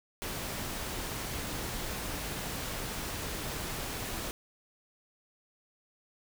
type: noise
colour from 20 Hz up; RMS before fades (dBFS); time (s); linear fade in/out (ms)
pink; -37; 0.22-4.31; 0
effects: none